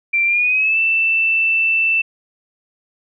sine tone with pitch glide, 2357 to 2661 Hz, D7 to E7, +6 to +16 cents, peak -13 dBFS, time 0.13-2.02 s, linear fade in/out 10 ms, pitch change +210 cents, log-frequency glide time 0.25-0.79 s, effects none

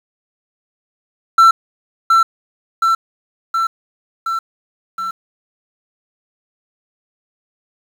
triangle tone with echo, 1342 Hz, E6, 31 cents sharp, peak -3 dBFS, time 1.38-1.51 s, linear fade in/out 5 ms, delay 720 ms, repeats 5, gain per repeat -3 dB, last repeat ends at 5.11 s, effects 7-bit

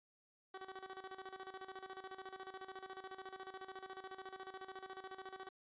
15% pulse tone with tremolo, 380 Hz, F#4, 46 cents sharp, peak -40 dBFS, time 0.54-5.49 s, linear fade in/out 5 ms, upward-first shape square, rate 14 Hz, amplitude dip 75%, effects resampled to 8000 Hz

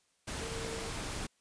sine tone in noise, 453.7 Hz, A#4, 47 cents flat, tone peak -42 dBFS, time 0.4-0.9 s, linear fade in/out 10 ms, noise pink, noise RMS -39 dBFS, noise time 0.27-1.27 s, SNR -6 dB, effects white hiss -73 dBFS RMS until 1.4 s + resampled to 22050 Hz

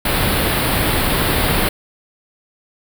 pink band-stop noise, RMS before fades -17 dBFS, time 0.05-1.69 s, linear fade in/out 5 ms, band 4600 to 9100 Hz, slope 48 dB/octave, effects none

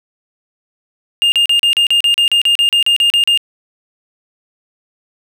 triangle tone bursts, 2818 Hz, F7, 15 cents sharp, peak -7 dBFS, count 16, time 1.22-3.375 s, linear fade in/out 0 ms, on 100 ms, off 37 ms, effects none

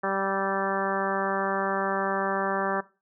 harmonic tone with a mistuned harmonic, 194.8 Hz, G3, 11 cents flat, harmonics 1 / 2 / 3 / 4 / 5 / 6 / 7 / 8 / 9, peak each -35 / -32 / -31 / -32 / -35 / -32 / -36 / -35 / -36 dBFS, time 0.03-2.81 s, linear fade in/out 10 ms, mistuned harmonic 7, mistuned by -17 cents, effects noise-tail reverb RT60 0.3 s tail -19 dB re dry

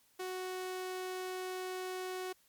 sawtooth tone, 370 Hz, F#4, in tune, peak -34 dBFS, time 0.19-2.33 s, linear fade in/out 10 ms, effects white hiss -69 dBFS RMS until 2.48 s + MP3 96 kbps

